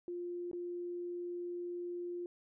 sine tone with dropouts, 350.9 Hz, F4, 8 cents sharp, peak -38 dBFS, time 0.08-2.26 s, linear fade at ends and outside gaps 1 ms, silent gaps 0.514-0.531 s, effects none

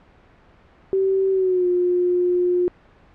sine tone with pitch glide, 384.7 to 356.9 Hz, G4 to F4, -33 to +38 cents, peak -16 dBFS, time 0.93-2.68 s, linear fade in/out 0 ms, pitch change -129 cents, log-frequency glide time 1.31-1.67 s, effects pink hiss -52 dBFS RMS until 3.14 s + low-pass 2000 Hz 12 dB/octave

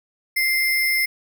sine tone with sample-and-hold, 2093 Hz, C7, in tune, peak -17 dBFS, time 0.36-1.06 s, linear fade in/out 10 ms, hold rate 7350 Hz, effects none

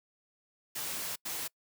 white noise bursts at uneven times, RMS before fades -37 dBFS, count 2, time 0.75-1.16 / 1.25-1.48 s, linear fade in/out 10 ms, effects noise-tail reverb RT60 0.1 s tail -26 dB re dry + high-pass 100 Hz 12 dB/octave

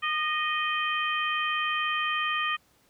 harmonic tone with a mistuned harmonic, 622.3 Hz, D#5, in tune, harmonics 2 / 3 / 4 / 5, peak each -29 / -31 / -32 / -33 dBFS, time 0.02-2.57 s, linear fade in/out 20 ms, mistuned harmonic 2, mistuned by -31 cents, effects pink hiss -64 dBFS RMS until 2.89 s + high-pass 60 Hz 12 dB/octave

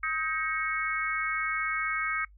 sine tone cluster, 1267 / 1584 / 1891 / 2203 Hz, D#6 / G6 / A#6 / C#7, +31 / +18 / +24 / -11 cents, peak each -32 / -35 / -37 / -31 dBFS, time 0.03-2.25 s, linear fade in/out 5 ms, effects noise-tail reverb RT60 0.1 s tail -23 dB re dry + added 50 Hz sine -52 dBFS peak until 2.37 s

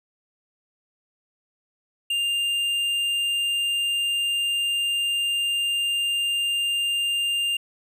sine tone with tanh clipping, 2800 Hz, F7, 4 cents sharp, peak -23 dBFS, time 2.1-7.57 s, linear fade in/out 5 ms, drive 9 dB, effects none

